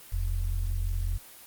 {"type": "tone pair together", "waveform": "sine", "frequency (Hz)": [40.45, 85.7], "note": ["E1", "F2"], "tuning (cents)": [-32, -32], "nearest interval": "octave + minor second", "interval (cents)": 1300, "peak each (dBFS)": [-27, -31], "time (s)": [0.12, 1.18], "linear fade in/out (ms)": 10, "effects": ["white hiss -49 dBFS RMS until 1.46 s", "Opus 24 kbps"]}